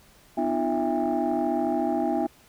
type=tone cluster; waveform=sine; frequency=249.2 / 303.1 / 342.3 / 661 / 805 Hz; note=B3 / D#4 / F4 / E5 / G5; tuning=+16 / -45 / -35 / +5 / +46 cents; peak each=-28 dBFS; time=0.37-2.27 s; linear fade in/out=10 ms; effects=tanh soft clip ceiling -16 dBFS + pink hiss -56 dBFS RMS until 2.48 s